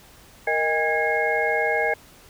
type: tone cluster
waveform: sine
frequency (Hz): 465.9 / 625 / 807 / 1650 / 2153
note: A#4 / D#5 / G#5 / G#6 / C7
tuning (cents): -1 / +8 / -50 / -12 / +49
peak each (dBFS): -26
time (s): 0.47-1.94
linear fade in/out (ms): 5
effects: pink hiss -50 dBFS RMS until 2.29 s